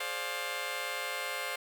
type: chord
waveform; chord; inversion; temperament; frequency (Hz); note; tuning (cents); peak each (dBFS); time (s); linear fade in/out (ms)
10% pulse; D half-diminished seventh; second; just; 422.9 / 528.6 / 587.3 / 704.8; Ab4 / C5 / D5 / F5; +31 / +18 / 0 / +16; -36 / -30 / -33 / -32; 0-1.56; 5
effects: none